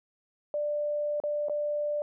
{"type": "tone with dropouts", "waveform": "sine", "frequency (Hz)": 591, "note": "D5", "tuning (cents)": 11, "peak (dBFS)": -27, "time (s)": [0.54, 2.02], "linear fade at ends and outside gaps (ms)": 1, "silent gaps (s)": [[1.201, 1.237], [1.485, 1.496]], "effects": []}